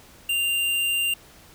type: tone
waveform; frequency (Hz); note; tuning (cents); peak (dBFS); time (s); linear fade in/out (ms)
square; 2787; F7; -4; -22; 0.29-1.14; 5
effects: pink hiss -50 dBFS RMS until 1.54 s